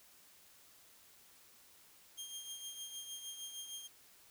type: tone with tremolo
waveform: 20% pulse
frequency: 3211 Hz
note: G7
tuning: 41 cents sharp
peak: -37 dBFS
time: 2.17-3.88 s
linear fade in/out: 20 ms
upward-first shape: triangle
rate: 6.5 Hz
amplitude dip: 60%
effects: white hiss -63 dBFS RMS until 4.3 s